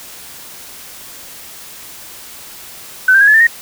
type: tone with pitch steps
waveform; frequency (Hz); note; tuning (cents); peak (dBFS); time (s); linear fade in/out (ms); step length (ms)
sine; 1516 / 1579.5 / 1645.6 / 1714.5 / 1786.3 / 1861; F#6 / G6 / G#6 / A6 / A6 / A#6; +42 / +13 / -16 / -45 / +26 / -3; -5; 3.08-3.47; 5; 65
effects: white hiss -34 dBFS RMS until 3.61 s